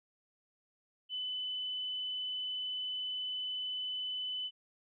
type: tone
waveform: sine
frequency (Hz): 3009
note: F#7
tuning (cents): +28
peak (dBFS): -35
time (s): 1.09-4.51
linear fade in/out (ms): 50
effects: none